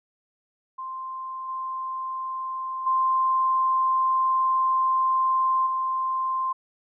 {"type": "tone with level steps", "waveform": "sine", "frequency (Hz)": 1046.5, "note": "C6", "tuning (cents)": 0, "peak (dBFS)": [-31, -28, -19, -23], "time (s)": [0.78, 6.53], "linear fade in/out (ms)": 10, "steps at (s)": [1.48, 2.86, 5.66], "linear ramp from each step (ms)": 10, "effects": []}